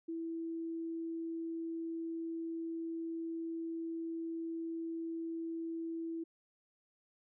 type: tone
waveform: sine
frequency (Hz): 329.6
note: E4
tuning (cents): 0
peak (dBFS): -37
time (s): 0.08-6.24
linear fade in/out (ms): 10
effects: none